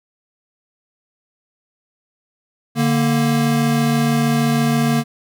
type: tone pair together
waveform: square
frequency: 146.83 / 233.1 Hz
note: D3 / A#3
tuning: 0 / 0 cents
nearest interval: minor sixth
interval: 800 cents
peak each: -19 / -17 dBFS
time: 2.75-5.04 s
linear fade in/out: 50 ms
effects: none